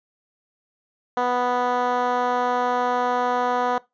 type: tone with band-pass filter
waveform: 10% pulse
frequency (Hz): 246.9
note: B3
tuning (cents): 0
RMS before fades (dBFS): -22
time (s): 1.17-3.78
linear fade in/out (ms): 2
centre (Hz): 740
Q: 1.1
effects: noise-tail reverb RT60 0.2 s tail -20 dB re dry + resampled to 16000 Hz